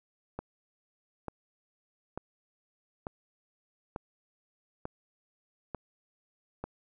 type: click train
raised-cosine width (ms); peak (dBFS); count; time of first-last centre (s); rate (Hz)
1; -22; 8; 0.39-6.64; 1.12
effects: none